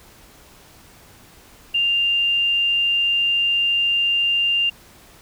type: tone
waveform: sine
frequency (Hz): 2794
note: F7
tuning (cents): 0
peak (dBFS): -16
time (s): 1.74-4.7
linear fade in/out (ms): 10
effects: pink hiss -48 dBFS RMS until 5.21 s